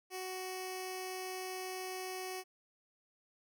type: tone with notch filter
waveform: 10% pulse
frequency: 372.3 Hz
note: F#4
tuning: 11 cents sharp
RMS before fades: -42 dBFS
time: 0.1-2.44 s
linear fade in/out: 50 ms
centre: 1400 Hz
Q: 0.98
effects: none

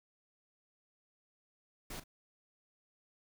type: noise with echo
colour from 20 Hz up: pink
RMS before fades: -44 dBFS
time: 1.9-2 s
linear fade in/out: 5 ms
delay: 39 ms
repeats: 1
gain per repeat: -14 dB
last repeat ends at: 2.039 s
effects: none

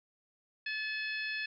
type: harmonic tone with a mistuned harmonic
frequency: 857 Hz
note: A5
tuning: 46 cents flat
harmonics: 2 / 3 / 4 / 5 / 6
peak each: -37 / -38 / -46 / -45 / -50 dBFS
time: 0.66-1.46 s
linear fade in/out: 5 ms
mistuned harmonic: 2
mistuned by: +19 cents
effects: none

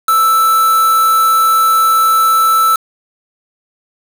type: tone with quantisation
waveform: triangle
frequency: 1321 Hz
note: E6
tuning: 3 cents sharp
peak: -6 dBFS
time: 0.08-2.76 s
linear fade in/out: 5 ms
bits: 3
effects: none

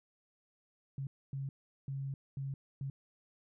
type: tone bursts at uneven times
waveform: sine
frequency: 136.7 Hz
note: C#3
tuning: 24 cents flat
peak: -36 dBFS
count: 5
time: 0.98-1.07 / 1.33-1.49 / 1.88-2.14 / 2.37-2.54 / 2.81-2.9 s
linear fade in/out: 2 ms
effects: none

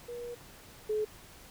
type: tone pair in turn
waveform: sine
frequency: 480 / 427.6 Hz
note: B4 / A4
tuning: -49 / -49 cents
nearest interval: major second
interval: 200 cents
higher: first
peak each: -38 / -28 dBFS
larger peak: second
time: 0.08-0.35 / 0.89-1.05 s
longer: first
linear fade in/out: 10 ms
effects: pink hiss -53 dBFS RMS until 1.5 s

